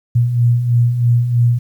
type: beating tone pair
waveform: sine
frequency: 117.3 / 120.4 Hz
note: A#2 / B2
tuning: +11 / -44 cents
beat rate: 3.1 Hz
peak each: -19 / -11 dBFS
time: 0.15-1.59 s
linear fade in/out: 10 ms
effects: 8-bit